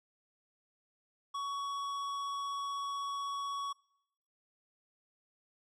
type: tone with tanh clipping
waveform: sine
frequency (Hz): 1121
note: C#6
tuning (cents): +19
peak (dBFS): -37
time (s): 1.34-3.73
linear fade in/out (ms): 10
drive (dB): 13
effects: noise-tail reverb RT60 0.8 s tail -24 dB re dry